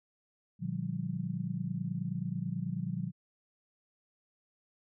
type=chord; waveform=sine; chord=G minor seventh; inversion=first; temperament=just; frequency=117.6 / 147 / 176.4 / 196 Hz; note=Bb2 / D3 / F3 / G3; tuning=+16 / +2 / +18 / 0 cents; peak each=-40 / -38 / -36 / -40 dBFS; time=0.59-3.12 s; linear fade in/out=50 ms; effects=none